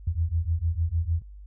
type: beating tone pair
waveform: sine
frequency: 80 / 86.6 Hz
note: D#2 / F2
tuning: +49 / -14 cents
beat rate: 6.6 Hz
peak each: -26 dBFS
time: 0.07-1.22 s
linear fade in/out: 5 ms
effects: added 50 Hz sine -41 dBFS peak until 1.46 s